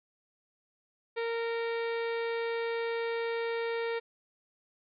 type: harmonic tone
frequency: 462.1 Hz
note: A#4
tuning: 15 cents flat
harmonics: 1 / 2 / 3 / 4 / 5 / 6 / 7 / 8 / 9 / 10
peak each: -31 / -41 / -44 / -42 / -43 / -51 / -54 / -50 / -57 / -58 dBFS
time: 1.16-4 s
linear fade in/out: 20 ms
effects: none